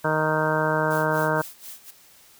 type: harmonic tone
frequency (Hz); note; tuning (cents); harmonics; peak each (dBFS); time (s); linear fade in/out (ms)
155.56; D#3; 0; 1 / 2 / 3 / 4 / 5 / 6 / 7 / 8 / 9 / 10; -28 / -31 / -28 / -26 / -37 / -27 / -33 / -33 / -32 / -28; 0.04-1.42; 10
type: noise with tremolo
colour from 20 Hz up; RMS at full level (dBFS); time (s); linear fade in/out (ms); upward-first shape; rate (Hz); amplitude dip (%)
blue; -38; 0.9-1.91; 10; sine; 4.1; 95
effects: white hiss -53 dBFS RMS until 2.39 s